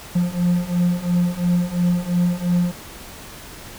triangle beating tone pair, 174.61 / 177.51 Hz, F3 / F3, 0 / +28 cents, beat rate 2.9 Hz, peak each -19 / -17 dBFS, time 0.15-2.72 s, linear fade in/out 10 ms, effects pink hiss -38 dBFS RMS until 3.78 s

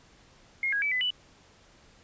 sine tone with pitch steps, 2144 / 1647 / 2302 / 2007 / 2970 Hz, C7 / G#6 / D7 / B6 / F#7, +42 / -15 / -35 / +27 / +6 cents, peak -25 dBFS, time 0.63-1.105 s, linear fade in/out 2 ms, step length 95 ms, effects pink hiss -58 dBFS RMS until 2.03 s + resampled to 16000 Hz

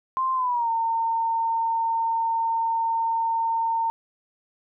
sine tone with pitch glide, 1046.5 to 911 Hz, C6 to A#5, 0 to -40 cents, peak -21 dBFS, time 0.17-3.9 s, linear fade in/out 0 ms, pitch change -240 cents, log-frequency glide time 0.34-0.7 s, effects none

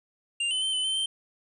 square tone with pitch steps, 2793 / 3035 / 3101 / 3024 / 3091 / 3124 Hz, F7 / F#7 / G7 / F#7 / G7 / G7, -1 / +43 / -19 / +37 / -25 / -7 cents, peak -26 dBFS, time 0.4-1.06 s, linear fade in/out 5 ms, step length 110 ms, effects resampled to 24000 Hz + 11-bit

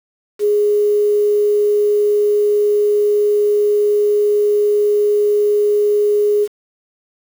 sine tone with quantisation, 415.3 Hz, G#4, in tune, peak -11 dBFS, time 0.39-6.48 s, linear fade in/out 50 ms, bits 6, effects none

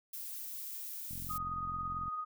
violet noise, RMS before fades -43 dBFS, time 0.13-1.38 s, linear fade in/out 5 ms
click train, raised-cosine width 5 ms, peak -35 dBFS, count 44, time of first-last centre 1.11-2.081 s, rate 44.3 Hz
sine tone with tremolo, 1244.5 Hz, D#6, in tune, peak -34 dBFS, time 1.29-2.25 s, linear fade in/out 20 ms, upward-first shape sine, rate 18 Hz, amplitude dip 35%
effects none

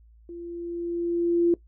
sine tone with level ramp, 343 Hz, F4, 31 cents flat, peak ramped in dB -36 to -16 dBFS, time 0.29-1.54 s, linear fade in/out 2 ms, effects noise-tail reverb RT60 0.1 s tail -19 dB re dry + added 56 Hz sine -51 dBFS peak until 1.67 s

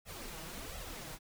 pink noise with flanger, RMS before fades -45 dBFS, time 0.05-1.19 s, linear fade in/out 50 ms, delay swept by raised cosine 1.5 to 6.4 ms, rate 1.4 Hz, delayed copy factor +0.9, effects none

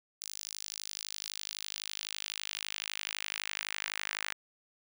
sawtooth tone with high-pass filter sweep, 51.91 Hz, G#1, in tune, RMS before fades -40 dBFS, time 0.21-4.33 s, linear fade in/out 5 ms, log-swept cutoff 5800 to 1800 Hz, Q 1.6, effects none

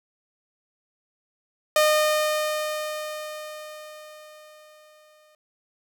sawtooth tone with exponential decay, 611 Hz, D#5, 32 cents flat, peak -12 dBFS, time 1.76-5.35 s, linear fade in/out 2 ms, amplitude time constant 780 ms, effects none

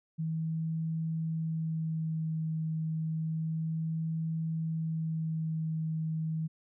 sine tone with vibrato, 160.3 Hz, E3, 48 cents flat, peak -30 dBFS, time 0.18-6.48 s, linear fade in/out 20 ms, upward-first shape sine, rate 0.3 Hz, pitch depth 13 cents each way, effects none

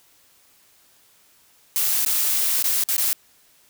blue noise with dropouts, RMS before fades -21 dBFS, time 1.76-3.13 s, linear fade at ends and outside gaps 0 ms, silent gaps 2.049-2.062 / 2.625-2.642 / 2.837-2.887 / 2.966-2.981 s, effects white hiss -57 dBFS RMS until 3.69 s

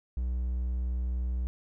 triangle tone, 61.74 Hz, B1, in tune, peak -26 dBFS, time 0.17-1.47 s, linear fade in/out 0 ms, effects none

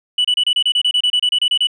sine tone bursts, 2960 Hz, F#7, in tune, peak -10 dBFS, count 16, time 0.18-1.671 s, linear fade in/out 5 ms, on 66 ms, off 29 ms, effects tanh soft clip ceiling -10 dBFS

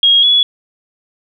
sine tone pair in turn, 3275 / 3390 Hz, G#7 / G#7, -25 / +35 cents, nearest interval minor second, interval 60 cents, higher second, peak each -6 / -7 dBFS, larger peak first, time 0.03-0.23 / 0.23-0.43 s, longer neither, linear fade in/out 2 ms, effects none

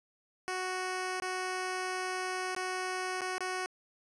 10% pulse tone with dropouts, 370 Hz, F#4, in tune, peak -25 dBFS, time 0.48-3.66 s, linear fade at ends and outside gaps 0 ms, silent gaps 1.2-1.221 / 2.549-2.564 / 3.208-3.217 / 3.381-3.406 s, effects resampled to 22050 Hz

